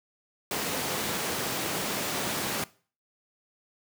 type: high-pass noise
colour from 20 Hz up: pink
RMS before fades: -31 dBFS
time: 0.51-2.64 s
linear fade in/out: 2 ms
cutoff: 180 Hz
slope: 12 dB/octave
effects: noise-tail reverb RT60 0.4 s tail -20 dB re dry